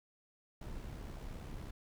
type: noise with amplitude modulation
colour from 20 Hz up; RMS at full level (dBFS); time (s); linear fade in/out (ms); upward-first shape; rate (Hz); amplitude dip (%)
brown; -43; 0.61-1.71; 5; sine; 70; 45
effects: none